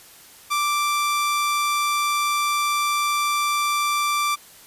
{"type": "tone", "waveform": "sawtooth", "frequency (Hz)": 1174.7, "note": "D6", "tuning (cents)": 0, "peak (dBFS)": -16, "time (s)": [0.5, 4.36], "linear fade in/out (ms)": 20, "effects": ["white hiss -47 dBFS RMS until 4.66 s", "resampled to 32000 Hz"]}